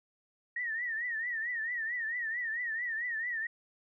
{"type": "tone with vibrato", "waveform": "sine", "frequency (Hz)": 1864.7, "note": "A#6", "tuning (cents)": 0, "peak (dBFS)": -32, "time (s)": [0.56, 3.47], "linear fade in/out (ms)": 5, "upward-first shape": "triangle", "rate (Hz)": 4.5, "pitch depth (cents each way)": 130, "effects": []}